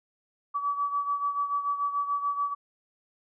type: beating tone pair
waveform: sine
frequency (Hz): 1144 / 1150.9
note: D6 / D6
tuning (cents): -46 / -35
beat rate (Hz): 6.9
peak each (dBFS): -27 / -33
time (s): 0.54-2.55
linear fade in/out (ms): 20
effects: none